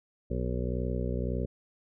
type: harmonic tone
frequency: 61.8 Hz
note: B1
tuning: 2 cents sharp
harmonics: 1 / 2 / 3 / 4 / 6 / 7 / 8 / 9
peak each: -32 / -35 / -37 / -38 / -40 / -40 / -41 / -42 dBFS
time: 0.3-1.46 s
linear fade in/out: 10 ms
effects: none